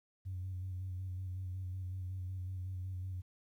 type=tone with vibrato; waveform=sine; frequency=92.5 Hz; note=F#2; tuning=in tune; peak=-37 dBFS; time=0.25-3.22 s; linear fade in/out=20 ms; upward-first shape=square; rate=5.4 Hz; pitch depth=28 cents each way; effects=tanh soft clip ceiling -34 dBFS + 12-bit